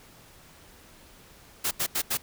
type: noise bursts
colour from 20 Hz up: white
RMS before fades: -27 dBFS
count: 4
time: 1.64-2.174 s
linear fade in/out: 10 ms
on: 72 ms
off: 82 ms
effects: pink hiss -53 dBFS RMS until 2.22 s